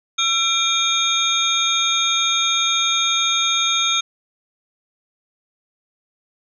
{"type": "tone cluster", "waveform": "sine", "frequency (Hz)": [1346, 2377, 3309, 3672, 6450], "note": ["E6", "D7", "G#7", "A#7", "G8"], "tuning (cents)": [36, 20, -7, -27, 48], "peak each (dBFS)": [-24, -24, -26, -19, -24], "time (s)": [0.18, 4.01], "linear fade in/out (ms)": 10, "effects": []}